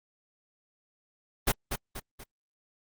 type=noise with echo; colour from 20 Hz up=pink; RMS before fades=-23 dBFS; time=1.47-1.52 s; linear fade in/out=10 ms; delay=240 ms; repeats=3; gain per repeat=-7 dB; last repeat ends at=2.24 s; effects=Opus 32 kbps